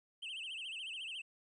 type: tone with vibrato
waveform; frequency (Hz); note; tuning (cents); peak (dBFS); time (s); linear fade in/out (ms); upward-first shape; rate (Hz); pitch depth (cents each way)
triangle; 2875; F7; +50; -40; 0.22-1.22; 10; sine; 14; 180
effects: resampled to 24000 Hz + 13-bit